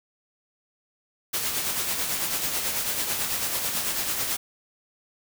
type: noise with tremolo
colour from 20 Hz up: white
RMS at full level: -26 dBFS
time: 1.33-4.37 s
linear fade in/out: 10 ms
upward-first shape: sine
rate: 9.1 Hz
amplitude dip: 40%
effects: none